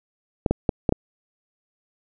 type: clicks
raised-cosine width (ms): 2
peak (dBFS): -5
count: 5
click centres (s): 0.462 / 0.51 / 0.692 / 0.892 / 0.924
effects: none